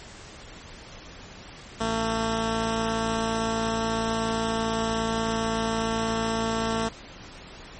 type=tone pair together; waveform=10% pulse; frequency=56.23 / 224.9 Hz; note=A1 / A3; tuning=+38 / +38 cents; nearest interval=2 octaves; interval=2400 cents; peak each=-25 / -17 dBFS; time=1.8-6.89 s; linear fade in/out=10 ms; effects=pink hiss -44 dBFS RMS until 7.79 s + MP3 32 kbps